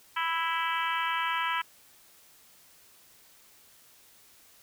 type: harmonic tone with a mistuned harmonic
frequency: 329.6 Hz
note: E4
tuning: in tune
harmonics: 3 / 4 / 5 / 6 / 7 / 8 / 9 / 10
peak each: -31 / -33 / -35 / -37 / -38 / -39 / -40 / -41 dBFS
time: 0.16-1.62 s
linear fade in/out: 10 ms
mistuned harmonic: 10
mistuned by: -61 cents
effects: white hiss -58 dBFS RMS until 4.62 s